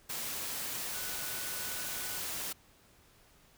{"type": "tone in noise", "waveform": "sine", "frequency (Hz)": 1480, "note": "F#6", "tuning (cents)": 0, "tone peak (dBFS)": -48, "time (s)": [0.94, 2.2], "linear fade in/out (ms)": 10, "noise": "white", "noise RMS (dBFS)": -38, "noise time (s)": [0.09, 2.53], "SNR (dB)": -13, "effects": ["pink hiss -63 dBFS RMS until 3.57 s"]}